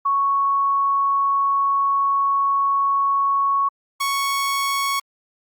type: tone pair in turn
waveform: sine / sawtooth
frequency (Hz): 1108.7 / 1108.7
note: C#6 / C#6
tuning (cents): 0 / 0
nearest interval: unison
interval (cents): 0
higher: neither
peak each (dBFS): -16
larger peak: neither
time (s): 0.05-3.69 / 4-5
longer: first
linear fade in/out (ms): 10
effects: Opus 48 kbps